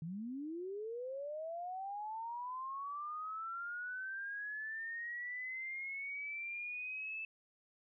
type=linear sweep; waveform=sine; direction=up; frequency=152.8 to 2637 Hz; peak=-40 dBFS; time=0.02-7.25 s; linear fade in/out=2 ms; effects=none

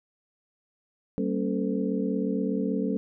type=tone cluster; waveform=sine; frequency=192.6 / 229.1 / 277.8 / 440.7 / 507 Hz; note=G3 / A#3 / C#4 / A4 / B4; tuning=-30 / -30 / +4 / +3 / +45 cents; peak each=-29 / -31 / -30 / -32 / -37 dBFS; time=1.18-2.97 s; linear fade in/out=0 ms; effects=none

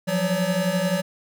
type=tone cluster; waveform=square; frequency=173.1 / 184.6 / 570 Hz; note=F3 / F#3 / C#5; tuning=-15 / -4 / +48 cents; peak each=-26 dBFS; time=0.07-1.02 s; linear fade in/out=20 ms; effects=none

